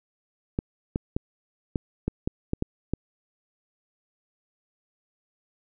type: clicks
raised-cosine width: 3 ms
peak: -12 dBFS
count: 9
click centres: 0.589 / 0.959 / 1.165 / 1.758 / 2.08 / 2.275 / 2.534 / 2.624 / 2.936 s
effects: none